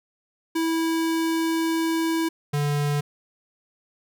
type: tone pair in turn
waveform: square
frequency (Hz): 326.9 / 145.62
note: E4 / D3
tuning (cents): -14 / -14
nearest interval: octave + major second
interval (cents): 1400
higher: first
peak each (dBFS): -22 / -22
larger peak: neither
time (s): 0.55-2.29 / 2.53-3.01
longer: first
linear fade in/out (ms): 10
effects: none